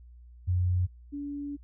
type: tone pair in turn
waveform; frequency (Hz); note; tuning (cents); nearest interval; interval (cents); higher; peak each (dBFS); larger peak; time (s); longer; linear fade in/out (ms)
sine; 90.2 / 286.4; F#2 / D4; -44 / -43; octave + minor sixth; 2001; second; -23 / -33; first; 0.47-0.87 / 1.12-1.57; second; 20
effects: added 60 Hz sine -48 dBFS peak until 1.63 s